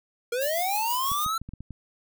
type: linear sweep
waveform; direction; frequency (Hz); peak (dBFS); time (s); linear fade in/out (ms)
square; up; 463.2 to 1351; -26; 0.32-1.38; 5
type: noise with tremolo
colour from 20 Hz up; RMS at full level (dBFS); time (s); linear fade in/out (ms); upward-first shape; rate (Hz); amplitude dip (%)
violet; -31; 0.4-1.26; 20; sine; 6.2; 40
type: clicks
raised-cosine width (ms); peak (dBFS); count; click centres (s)
5; -26; 7; 1.117 / 1.263 / 1.416 / 1.49 / 1.536 / 1.606 / 1.707
effects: none